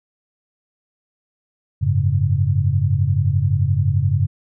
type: chord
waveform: sine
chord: F# suspended second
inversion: none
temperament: just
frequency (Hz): 92.5 / 104.06 / 138.75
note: F#2 / G#2 / C#3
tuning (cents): 0 / +4 / +2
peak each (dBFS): -19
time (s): 1.81-4.27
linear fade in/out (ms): 20
effects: none